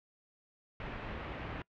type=low-pass noise; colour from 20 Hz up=pink; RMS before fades=-42 dBFS; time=0.8-1.62 s; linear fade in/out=2 ms; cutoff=2700 Hz; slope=24 dB/octave; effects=noise-tail reverb RT60 0.1 s tail -24 dB re dry